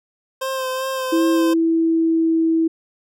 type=tone with vibrato; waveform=25% pulse; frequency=523.3 Hz; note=C5; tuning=in tune; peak=-18 dBFS; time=0.41-1.54 s; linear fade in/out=10 ms; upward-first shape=sine; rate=2.6 Hz; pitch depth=25 cents each way
type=tone with pitch glide; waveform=sine; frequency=329.6 to 325.6 Hz; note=E4 to E4; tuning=0 to -21 cents; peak=-14 dBFS; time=1.12-2.68 s; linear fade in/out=10 ms; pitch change=-21 cents; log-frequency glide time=1.34-2.38 s
effects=none